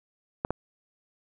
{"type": "clicks", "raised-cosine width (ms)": 1, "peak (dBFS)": -13, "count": 2, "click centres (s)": [0.449, 0.506], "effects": []}